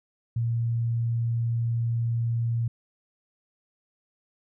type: tone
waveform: sine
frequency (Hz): 116.54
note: A#2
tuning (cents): 0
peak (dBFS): -23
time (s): 0.36-2.68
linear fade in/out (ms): 5
effects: none